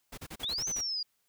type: noise bursts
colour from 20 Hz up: pink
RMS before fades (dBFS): -43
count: 8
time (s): 0.12-0.814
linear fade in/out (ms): 10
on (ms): 57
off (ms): 34
type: exponential two-way sweep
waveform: sine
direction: up then down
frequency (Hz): 3301 to 6272 to 4781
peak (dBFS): -31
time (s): 0.43-1.03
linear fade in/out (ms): 5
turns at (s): 0.67
effects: white hiss -75 dBFS RMS until 1.28 s